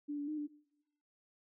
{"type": "tone with pitch steps", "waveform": "sine", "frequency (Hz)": [292.2, 288.6, 305.3, 294.9], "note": ["D4", "D4", "D#4", "D4"], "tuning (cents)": [-9, -30, -33, 7], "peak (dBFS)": -36, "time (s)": [0.08, 0.476], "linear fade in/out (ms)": 20, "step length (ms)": 99, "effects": ["noise-tail reverb RT60 1.0 s tail -23 dB re dry"]}